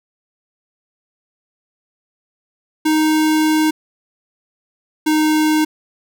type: tone pair in turn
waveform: square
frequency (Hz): 311.1 / 309.1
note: D#4 / D#4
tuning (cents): 0 / -11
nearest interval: unison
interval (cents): 11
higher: first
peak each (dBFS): -13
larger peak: neither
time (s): 2.85-3.71 / 5.06-5.65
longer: first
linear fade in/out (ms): 10
effects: none